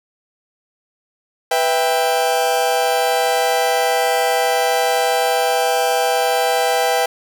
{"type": "chord", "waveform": "40% pulse", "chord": "E minor", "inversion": "second", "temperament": "just", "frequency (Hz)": [494.4, 659.3, 791.1], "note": ["B4", "E5", "G5"], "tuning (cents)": [2, 0, 16], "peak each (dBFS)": [-19, -20, -17], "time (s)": [1.51, 7.06], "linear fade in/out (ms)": 5, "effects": ["7-bit"]}